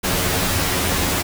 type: noise with comb filter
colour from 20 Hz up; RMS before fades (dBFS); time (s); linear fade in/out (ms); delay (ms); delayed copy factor
pink; -20; 0.03-1.23; 20; 11; +0.85
effects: none